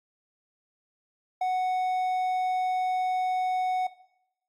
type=tone; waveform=triangle; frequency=740 Hz; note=F#5; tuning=in tune; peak=-22 dBFS; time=1.41-3.87 s; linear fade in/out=5 ms; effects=noise-tail reverb RT60 0.8 s tail -17 dB re dry + AAC 64 kbps